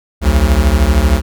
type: beating tone pair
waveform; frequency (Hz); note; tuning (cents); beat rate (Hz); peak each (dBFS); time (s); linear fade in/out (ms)
square; 61.74 / 74.74; B1 / D2; 0 / +31; 13; -12; 0.21-1.22; 50
effects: none